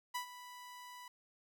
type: tone with ADSR envelope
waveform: sawtooth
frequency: 987.8 Hz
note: B5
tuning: in tune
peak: -32 dBFS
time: 0.14-1.08 s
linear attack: 14 ms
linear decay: 100 ms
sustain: -14 dB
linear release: 3 ms
effects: none